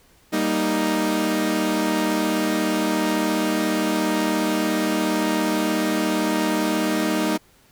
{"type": "chord", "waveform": "sawtooth", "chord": "Eb major", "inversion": "first", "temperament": "equal", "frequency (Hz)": [196, 233.1, 311.1], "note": ["G3", "Bb3", "Eb4"], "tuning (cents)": [0, 0, 0], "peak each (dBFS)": [-22, -22, -18], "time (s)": [0.32, 7.38], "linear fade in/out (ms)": 20, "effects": ["pink hiss -56 dBFS RMS until 7.71 s"]}